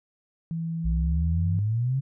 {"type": "tone", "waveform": "sine", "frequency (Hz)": 164.81, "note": "E3", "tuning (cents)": 0, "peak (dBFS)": -27, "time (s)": [0.51, 1.59], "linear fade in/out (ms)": 0}
{"type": "exponential sweep", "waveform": "sine", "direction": "up", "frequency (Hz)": [57, 138.59], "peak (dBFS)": -22, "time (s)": [0.84, 2.01], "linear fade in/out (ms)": 20}
{"effects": []}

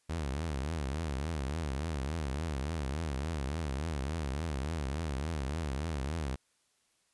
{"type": "tone with vibrato", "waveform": "sawtooth", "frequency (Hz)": 74, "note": "D2", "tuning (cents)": 14, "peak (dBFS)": -29, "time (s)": [0.09, 6.36], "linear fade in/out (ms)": 10, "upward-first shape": "triangle", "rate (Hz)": 3.5, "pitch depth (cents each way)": 260, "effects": ["white hiss -73 dBFS RMS until 7.13 s", "resampled to 24000 Hz"]}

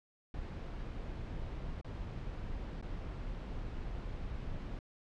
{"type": "noise with dropouts", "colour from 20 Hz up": "brown", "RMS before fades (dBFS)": -41, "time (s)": [0.34, 4.79], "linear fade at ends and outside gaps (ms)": 2, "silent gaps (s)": [[1.813, 1.845], [2.814, 2.825]], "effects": ["low-pass 4000 Hz 12 dB/octave"]}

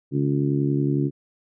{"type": "harmonic tone", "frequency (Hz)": 70.9, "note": "C#2", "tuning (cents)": 40, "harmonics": [2, 3, 4, 5, 6], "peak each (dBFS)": [-22, -31, -24, -27, -37], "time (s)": [0.11, 1.11], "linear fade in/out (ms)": 50, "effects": []}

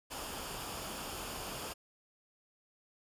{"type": "noise with comb filter", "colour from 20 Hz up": "pink", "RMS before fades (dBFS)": -42, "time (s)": [0.1, 1.74], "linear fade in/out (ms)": 20, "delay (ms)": 0.5, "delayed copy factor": -0.5, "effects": ["resampled to 32000 Hz"]}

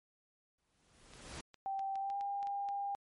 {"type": "noise with exponential growth", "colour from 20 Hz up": "pink", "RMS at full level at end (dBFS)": -44, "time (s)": [0.58, 1.41], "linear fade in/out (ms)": 5, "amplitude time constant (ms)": 180}
{"type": "clicks", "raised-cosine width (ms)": 0.2, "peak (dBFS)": -36, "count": 10, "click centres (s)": [1.136, 1.34, 1.543, 1.793, 1.956, 2.101, 2.21, 2.429, 2.471, 2.688]}
{"type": "tone with pitch glide", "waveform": "sine", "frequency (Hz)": [780, 801.5], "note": ["G5", "G5"], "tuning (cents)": [-9, 38], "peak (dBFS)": -35, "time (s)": [1.66, 2.95], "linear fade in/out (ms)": 0, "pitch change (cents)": 47, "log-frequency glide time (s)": [1.98, 2.18]}
{"effects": ["MP3 48 kbps"]}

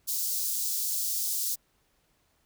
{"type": "high-pass noise", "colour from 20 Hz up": "white", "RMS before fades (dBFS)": -30, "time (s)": [0.07, 1.56], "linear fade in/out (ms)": 20, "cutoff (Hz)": 4700, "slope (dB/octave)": 24, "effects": ["pink hiss -70 dBFS RMS until 2.45 s"]}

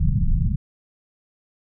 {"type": "low-pass noise", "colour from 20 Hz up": "pink", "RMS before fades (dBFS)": -19, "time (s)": [0, 0.56], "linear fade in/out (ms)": 5, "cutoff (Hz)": 190, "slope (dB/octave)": 48, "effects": []}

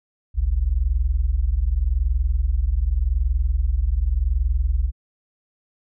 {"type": "tone pair together", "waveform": "sine", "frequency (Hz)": [47.74, 68.6], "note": ["G1", "C#2"], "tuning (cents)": [-45, -17], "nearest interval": "tritone", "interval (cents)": 628, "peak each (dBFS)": -20, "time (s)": [0.34, 4.92], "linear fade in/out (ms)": 50, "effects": []}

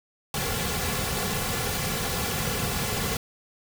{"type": "noise with comb filter", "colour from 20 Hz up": "pink", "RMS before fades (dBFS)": -28, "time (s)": [0.34, 3.17], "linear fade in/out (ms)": 2, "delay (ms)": 3.2, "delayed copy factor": -0.7, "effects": []}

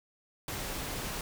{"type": "noise", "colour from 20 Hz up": "pink", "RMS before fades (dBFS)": -37, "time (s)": [0.48, 1.21], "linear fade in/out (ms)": 2, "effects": []}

